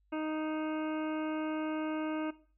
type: harmonic tone with a mistuned harmonic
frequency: 310.7 Hz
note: D#4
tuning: 2 cents flat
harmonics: 1 / 2 / 3 / 4 / 5 / 7 / 8 / 9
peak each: -34 / -40 / -44 / -46 / -48 / -51 / -52 / -53 dBFS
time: 0.12-2.31 s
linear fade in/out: 10 ms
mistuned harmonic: 8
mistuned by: +25 cents
effects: noise-tail reverb RT60 0.4 s tail -17 dB re dry + added 50 Hz sine -68 dBFS peak until 2.57 s